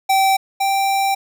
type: tone pair in turn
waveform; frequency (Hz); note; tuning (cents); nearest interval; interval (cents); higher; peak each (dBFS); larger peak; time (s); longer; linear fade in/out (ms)
square; 774 / 783.4; G5 / G5; -22 / -1; unison; 21; second; -13 / -16; first; 0.09-0.37 / 0.6-1.15; second; 10
effects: none